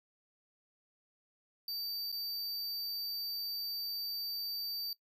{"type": "tone with dropouts", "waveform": "square", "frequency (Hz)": 4634, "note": "D8", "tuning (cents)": -24, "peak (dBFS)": -37, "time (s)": [1.68, 4.93], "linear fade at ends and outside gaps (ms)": 2, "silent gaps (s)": [2.118, 2.125], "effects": ["noise-tail reverb RT60 0.1 s tail -19 dB re dry"]}